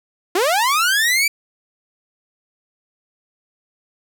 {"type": "linear sweep", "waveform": "sawtooth", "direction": "up", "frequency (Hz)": [330.3, 2349], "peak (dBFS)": -11, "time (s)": [0.35, 1.28], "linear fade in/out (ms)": 5, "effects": []}